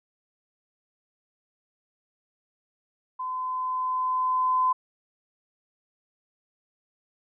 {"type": "tone with level ramp", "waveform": "sine", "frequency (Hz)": 1021, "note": "C6", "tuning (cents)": -43, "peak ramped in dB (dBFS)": [-29, -19], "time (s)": [3.19, 4.73], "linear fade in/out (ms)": 10, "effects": []}